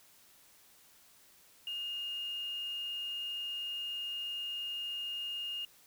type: tone with quantisation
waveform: sine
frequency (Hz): 2839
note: F7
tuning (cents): +28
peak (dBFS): -36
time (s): 1.67-5.65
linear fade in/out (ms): 2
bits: 9
effects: white hiss -62 dBFS RMS until 5.86 s